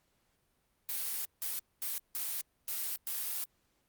blue noise bursts at uneven times, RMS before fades -36 dBFS, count 6, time 0.89-1.25 / 1.42-1.59 / 1.82-1.98 / 2.15-2.41 / 2.68-2.96 / 3.07-3.44 s, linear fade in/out 0 ms, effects pink hiss -75 dBFS RMS until 3.88 s + Opus 48 kbps

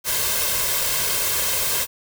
white noise with comb filter, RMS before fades -22 dBFS, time 0.04-1.87 s, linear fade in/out 50 ms, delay 1.9 ms, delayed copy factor +0.6, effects none

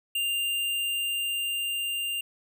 square tone with level ramp, 2794 Hz, F7, in tune, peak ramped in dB -26 to -29 dBFS, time 0.15-2.21 s, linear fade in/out 5 ms, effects none

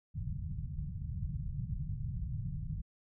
white low-pass noise, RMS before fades -38 dBFS, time 0.14-2.82 s, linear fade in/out 20 ms, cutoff 160 Hz, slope 48 dB/octave, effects none

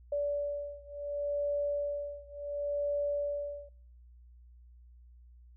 sine beating tone pair, 577 / 577.7 Hz, D5 / D5, -31 / -29 cents, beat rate 0.7 Hz, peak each -34 / -35 dBFS, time 0.12-3.69 s, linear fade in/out 5 ms, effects noise-tail reverb RT60 0.5 s tail -23 dB re dry + added 60 Hz sine -53 dBFS peak until 5.56 s

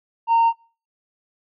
sine tone with tanh clipping, 920 Hz, A#5, 23 cents flat, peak -14 dBFS, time 0.27-0.53 s, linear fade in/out 50 ms, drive 1 dB, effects noise-tail reverb RT60 0.4 s tail -24 dB re dry

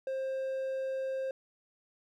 triangle tone, 530 Hz, C5, 22 cents sharp, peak -30 dBFS, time 0.07-1.31 s, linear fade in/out 2 ms, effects none

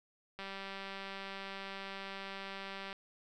click train, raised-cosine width 0.3 ms, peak -28 dBFS, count 496, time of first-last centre 0.39-2.928 s, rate 195 Hz, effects none

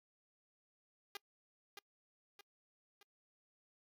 5% pulse tone with echo, 404.6 Hz, G#4, 45 cents flat, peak -32 dBFS, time 1.15-1.17 s, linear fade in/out 2 ms, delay 620 ms, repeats 3, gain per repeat -6 dB, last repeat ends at 3.03 s, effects noise-tail reverb RT60 0.1 s tail -26 dB re dry

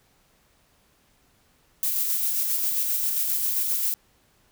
violet noise with tremolo, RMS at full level -24 dBFS, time 1.83-3.94 s, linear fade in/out 0 ms, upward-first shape square, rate 7.5 Hz, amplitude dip 25%, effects pink hiss -63 dBFS RMS until 4.51 s

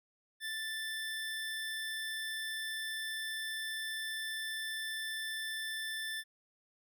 25% pulse tone, 1765 Hz, A6, 5 cents sharp, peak -33 dBFS, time 0.4-6.24 s, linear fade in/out 50 ms, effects none

